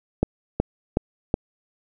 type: click train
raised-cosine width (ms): 2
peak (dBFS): -5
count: 4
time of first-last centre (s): 0.23-1.341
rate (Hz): 2.7
effects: none